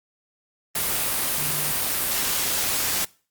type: tone in noise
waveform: sine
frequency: 150.6 Hz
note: D3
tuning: 44 cents sharp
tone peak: -35 dBFS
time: 1.38-1.72 s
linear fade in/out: 5 ms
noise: white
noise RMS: -24 dBFS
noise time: 0.75-3.05 s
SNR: -14 dB
effects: noise-tail reverb RT60 0.4 s tail -23 dB re dry + Opus 32 kbps